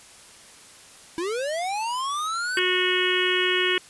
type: linear sweep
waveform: square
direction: up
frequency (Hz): 320.9 to 1555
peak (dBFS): -26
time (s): 1.18-2.59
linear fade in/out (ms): 0
type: harmonic tone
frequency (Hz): 365.8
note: F#4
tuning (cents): -20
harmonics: 1 / 3 / 4 / 5 / 6 / 7 / 8 / 9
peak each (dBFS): -25 / -33 / -31 / -27 / -29 / -30 / -26 / -31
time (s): 2.57-3.78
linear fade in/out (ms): 2
effects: white hiss -48 dBFS RMS until 3.89 s + resampled to 24000 Hz